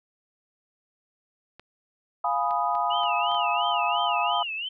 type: clicks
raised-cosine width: 0.3 ms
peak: -29 dBFS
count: 6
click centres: 1.596 / 2.509 / 2.752 / 3.035 / 3.316 / 3.347 s
type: chord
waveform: sine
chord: F half-diminished seventh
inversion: none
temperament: equal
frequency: 698.5 / 830.6 / 987.8 / 1244.5 Hz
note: F5 / Ab5 / Cb6 / Eb6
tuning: 0 / 0 / 0 / 0 cents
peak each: -28 dBFS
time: 2.24-4.43 s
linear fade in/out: 5 ms
type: tone with vibrato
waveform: sine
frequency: 2848 Hz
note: F7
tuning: 33 cents sharp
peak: -29 dBFS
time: 2.9-4.69 s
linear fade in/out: 10 ms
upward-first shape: sine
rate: 2.9 Hz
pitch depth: 170 cents each way
effects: none